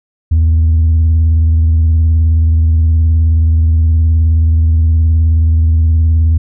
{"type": "tone with vibrato", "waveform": "sine", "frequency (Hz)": 80.6, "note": "E2", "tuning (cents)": -38, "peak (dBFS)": -4, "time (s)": [0.31, 6.38], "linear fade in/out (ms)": 10, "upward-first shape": "sine", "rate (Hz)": 19, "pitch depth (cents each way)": 56, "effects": ["tanh soft clip ceiling -5 dBFS"]}